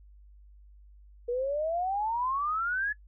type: exponential sweep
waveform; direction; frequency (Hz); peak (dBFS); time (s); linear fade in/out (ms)
sine; up; 471.8 to 1726; -27; 1.28-2.93; 10
effects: noise-tail reverb RT60 0.1 s tail -23 dB re dry + added 50 Hz sine -51 dBFS peak until 3.07 s